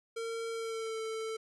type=tone with pitch glide; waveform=square; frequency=456.8 to 443.5 Hz; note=A#4 to A4; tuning=-35 to +14 cents; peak=-36 dBFS; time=0.16-1.37 s; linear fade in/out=10 ms; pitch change=-51 cents; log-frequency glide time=0.5-1 s; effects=resampled to 24000 Hz